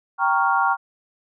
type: chord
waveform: sine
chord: G half-diminished seventh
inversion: none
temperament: equal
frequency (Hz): 784 / 932.3 / 1108.7 / 1396.9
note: G5 / Bb5 / Db6 / F6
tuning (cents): 0 / 0 / 0 / 0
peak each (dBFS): -22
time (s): 0.18-0.77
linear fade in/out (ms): 50
effects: none